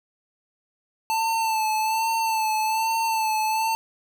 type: tone with vibrato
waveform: square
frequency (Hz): 885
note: A5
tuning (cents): +10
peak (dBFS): -22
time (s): 1.1-3.75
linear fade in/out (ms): 0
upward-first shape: sine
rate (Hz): 1.2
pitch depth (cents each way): 37
effects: none